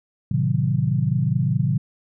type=chord; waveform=sine; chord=A diminished seventh; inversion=none; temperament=equal; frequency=110 / 130.81 / 155.56 / 185 Hz; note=A2 / C3 / Eb3 / Gb3; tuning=0 / 0 / 0 / 0 cents; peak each=-25 / -21 / -23 / -26 dBFS; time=0.31-1.78 s; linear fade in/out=5 ms; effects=none